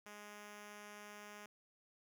5% pulse tone, 207.7 Hz, G#3, in tune, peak -40 dBFS, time 0.06-1.46 s, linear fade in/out 2 ms, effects none

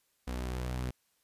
sawtooth tone pair together, 62.2 / 125.12 Hz, B1 / B2, +13 / +23 cents, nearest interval octave, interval 1210 cents, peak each -30 / -39 dBFS, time 0.27-0.91 s, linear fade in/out 10 ms, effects white hiss -74 dBFS RMS until 1.23 s + resampled to 32000 Hz

